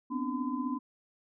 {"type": "tone cluster", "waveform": "sine", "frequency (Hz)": [247.2, 263.1, 294.7, 1017], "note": ["B3", "C4", "D4", "C6"], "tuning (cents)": [2, 10, 6, -50], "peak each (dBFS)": [-35, -35, -37, -38], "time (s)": [0.1, 0.79], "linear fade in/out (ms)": 20, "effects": []}